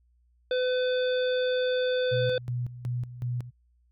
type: harmonic tone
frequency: 505 Hz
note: B4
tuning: 39 cents sharp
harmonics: 1 / 3 / 5 / 7 / 9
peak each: -24 / -35 / -45 / -36 / -47 dBFS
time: 0.51-2.38 s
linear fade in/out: 2 ms
type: tone with tremolo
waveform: sine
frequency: 122.5 Hz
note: B2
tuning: 14 cents flat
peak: -27 dBFS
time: 2.11-3.51 s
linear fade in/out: 20 ms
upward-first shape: square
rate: 2.7 Hz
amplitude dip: 75%
effects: added 60 Hz sine -62 dBFS peak until 3.91 s